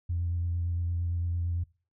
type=tone with vibrato; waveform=sine; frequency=86.1 Hz; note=F2; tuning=24 cents flat; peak=-26 dBFS; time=0.09-1.64 s; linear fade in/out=10 ms; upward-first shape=sine; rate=8.8 Hz; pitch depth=20 cents each way; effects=noise-tail reverb RT60 0.4 s tail -24 dB re dry + tanh soft clip ceiling -22 dBFS